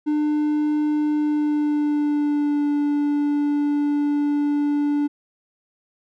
triangle tone with pitch glide, 299.9 to 291.2 Hz, D4 to D4, +36 to -15 cents, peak -16 dBFS, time 0.06-5.08 s, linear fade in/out 20 ms, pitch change -51 cents, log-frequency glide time 1.18-2.67 s, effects none

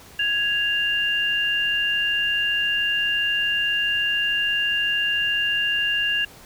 sine tone pair together, 1661.3 / 2794 Hz, G#6 / F7, 0 / 0 cents, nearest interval major sixth, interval 900 cents, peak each -24 / -21 dBFS, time 0.19-6.25 s, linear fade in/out 5 ms, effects pink hiss -46 dBFS RMS until 6.45 s

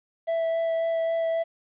triangle tone with vibrato, 659.3 Hz, E5, in tune, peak -21 dBFS, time 0.27-1.44 s, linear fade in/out 20 ms, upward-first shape sine, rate 3.7 Hz, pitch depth 9 cents each way, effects resampled to 8000 Hz + 10-bit

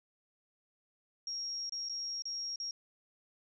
sine tone with dropouts, 5588 Hz, F8, in tune, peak -36 dBFS, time 1.27-2.71 s, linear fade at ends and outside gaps 2 ms, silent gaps 1.695-1.722 / 1.888-1.895 / 2.222-2.254 / 2.559-2.6 s, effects none

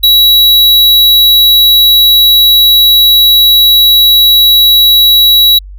square tone, 3900 Hz, B7, 23 cents flat, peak -3 dBFS, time 0.03-5.59 s, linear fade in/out 10 ms, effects added 48 Hz sine -25 dBFS peak until 5.78 s

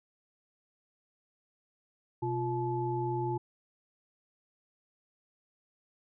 sine tone cluster, 125.8 / 350.5 / 864 Hz, B2 / F4 / A5, +32 / +6 / -32 cents, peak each -34 / -33 / -35 dBFS, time 2.22-3.38 s, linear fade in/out 10 ms, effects none

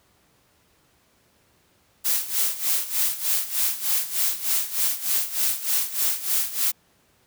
blue noise with tremolo, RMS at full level -21 dBFS, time 2.04-6.72 s, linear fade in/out 20 ms, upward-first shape sine, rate 3.3 Hz, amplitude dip 80%, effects pink hiss -62 dBFS RMS until 7.26 s + high-pass 60 Hz 12 dB/octave

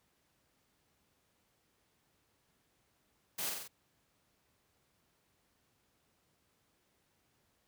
white noise with echo, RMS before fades -38 dBFS, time 3.38-3.5 s, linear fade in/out 10 ms, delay 45 ms, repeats 4, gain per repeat -3 dB, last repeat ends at 3.68 s, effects pink hiss -75 dBFS RMS until 7.67 s + high-pass 60 Hz 12 dB/octave

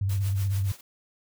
sine tone with vibrato, 98 Hz, G2, in tune, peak -23 dBFS, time 0.01-0.72 s, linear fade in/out 5 ms, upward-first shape triangle, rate 16 Hz, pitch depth 75 cents each way
white noise with tremolo, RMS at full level -40 dBFS, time 0.09-0.81 s, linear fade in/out 5 ms, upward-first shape triangle, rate 6.9 Hz, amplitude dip 90%
effects none

